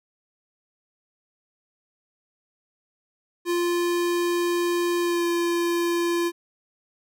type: tone with pitch glide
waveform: square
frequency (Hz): 348 to 343.4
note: F4 to F4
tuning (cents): -6 to -29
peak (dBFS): -22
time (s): 3.45-6.32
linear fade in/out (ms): 50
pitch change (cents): -23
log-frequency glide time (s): 5.01-5.26
effects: none